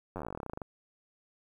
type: slowing click train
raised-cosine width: 1 ms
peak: -24 dBFS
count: 21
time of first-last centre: 0.16-0.618 s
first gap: 10 ms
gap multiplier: 1.08
effects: 10-bit